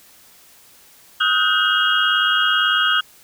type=tone cluster; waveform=sine; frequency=1264 / 1454 / 1552 / 2865 / 3254 Hz; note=D#6 / F#6 / G6 / F7 / G#7; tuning=+27 / -31 / -18 / +44 / -36 cents; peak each=-21 dBFS; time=1.2-3.01 s; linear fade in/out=10 ms; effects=white hiss -49 dBFS RMS until 3.23 s